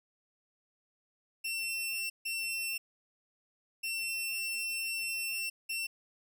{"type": "tone bursts at uneven times", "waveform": "sawtooth", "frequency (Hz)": 2701, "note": "E7", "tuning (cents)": 42, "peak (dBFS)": -30, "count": 4, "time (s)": [[1.44, 2.1], [2.25, 2.78], [3.83, 5.5], [5.69, 5.87]], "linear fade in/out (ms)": 10, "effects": []}